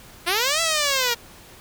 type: linear two-way sweep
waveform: 5% pulse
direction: up then down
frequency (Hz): 329.6 to 670 to 462.4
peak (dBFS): -8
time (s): 0.26-1.15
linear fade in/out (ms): 20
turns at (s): 0.61
effects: pink hiss -46 dBFS RMS until 1.6 s